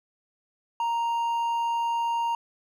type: tone with hard clipping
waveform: triangle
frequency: 932.3 Hz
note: A#5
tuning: in tune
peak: -25 dBFS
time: 0.8-2.35 s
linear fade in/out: 2 ms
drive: 7 dB
effects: none